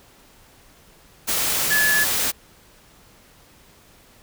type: tone in noise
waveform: sine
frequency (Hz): 1713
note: A6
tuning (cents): -47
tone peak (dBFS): -17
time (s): 1.7-2.05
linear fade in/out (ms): 20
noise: white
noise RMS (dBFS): -22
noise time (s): 1.27-2.32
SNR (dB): +2
effects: pink hiss -52 dBFS RMS until 4.22 s